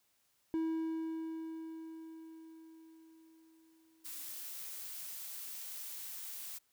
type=tone with exponential decay; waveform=triangle; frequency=323.2 Hz; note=E4; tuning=34 cents flat; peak=-29 dBFS; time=0.54-4.45 s; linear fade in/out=0 ms; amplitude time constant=850 ms
type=noise; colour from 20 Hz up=blue; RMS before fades=-45 dBFS; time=4.04-6.59 s; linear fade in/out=20 ms
effects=white hiss -75 dBFS RMS until 6.72 s